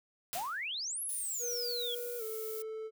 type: noise with exponential decay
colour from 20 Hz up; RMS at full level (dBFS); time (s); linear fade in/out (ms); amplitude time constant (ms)
white; -36; 0.33-0.68; 0; 75
type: exponential two-way sweep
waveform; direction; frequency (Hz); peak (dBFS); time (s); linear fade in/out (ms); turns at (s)
sine; up then down; 657 to 11420 to 3217; -35; 0.35-1.95; 5; 1.02
type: noise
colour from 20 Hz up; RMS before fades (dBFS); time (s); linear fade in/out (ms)
violet; -44; 1.09-2.62; 0
type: tone with pitch glide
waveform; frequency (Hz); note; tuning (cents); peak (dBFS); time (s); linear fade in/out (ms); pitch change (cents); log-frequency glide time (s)
triangle; 481.8 to 439.3; B4 to A4; -43 to -3; -36; 1.39-2.91; 50; -160; 2.18-2.23
effects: none